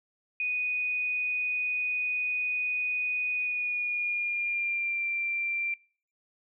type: tone with pitch glide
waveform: sine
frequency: 2482 to 2362 Hz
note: D#7 to D7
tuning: -5 to +9 cents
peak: -27 dBFS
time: 0.4-5.74 s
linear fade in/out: 2 ms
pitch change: -86 cents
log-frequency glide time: 3.33-5.06 s
effects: noise-tail reverb RT60 0.5 s tail -26 dB re dry